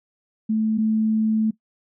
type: tone pair in turn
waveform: sine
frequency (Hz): 218.7 / 218.7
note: A3 / A3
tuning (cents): -10 / -10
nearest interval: unison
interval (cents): 0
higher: neither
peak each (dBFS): -18 / -17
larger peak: second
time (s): 0.49-0.78 / 0.78-1.51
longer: second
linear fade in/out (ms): 10
effects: noise-tail reverb RT60 0.1 s tail -18 dB re dry